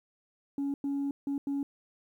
sine tone bursts at uneven times, 280 Hz, C#4, 18 cents sharp, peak -27 dBFS, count 4, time 0.58-0.74 / 0.84-1.11 / 1.27-1.38 / 1.47-1.63 s, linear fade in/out 2 ms, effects tanh soft clip ceiling -27 dBFS + 11-bit

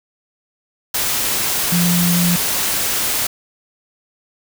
sine tone in noise, 174.61 Hz, F3, in tune, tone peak -14 dBFS, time 1.72-2.36 s, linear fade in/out 5 ms, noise white, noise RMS -19 dBFS, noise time 0.94-3.27 s, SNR +2 dB, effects none

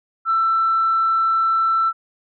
sine tone, 1334 Hz, E6, 20 cents sharp, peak -14 dBFS, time 0.25-1.93 s, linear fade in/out 50 ms, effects tanh soft clip ceiling -10 dBFS

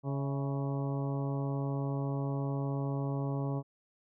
harmonic tone with a mistuned harmonic, 139.1 Hz, C#3, 6 cents sharp, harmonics 1 / 2 / 3 / 4 / 5 / 6 / 7 / 8, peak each -32 / -38 / -42 / -44 / -46 / -48 / -49 / -50 dBFS, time 0.03-3.63 s, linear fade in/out 50 ms, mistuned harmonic 5, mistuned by -64 cents, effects none

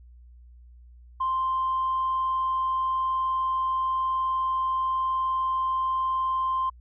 sine tone, 1046.5 Hz, C6, in tune, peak -22 dBFS, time 1.2-6.7 s, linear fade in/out 10 ms, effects tanh soft clip ceiling -19 dBFS + added 60 Hz sine -47 dBFS peak until 6.8 s

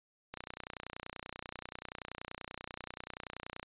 click train, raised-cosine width 0.3 ms, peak -25 dBFS, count 101, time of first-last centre 0.34-3.629 s, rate 30.4 Hz, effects resampled to 8000 Hz

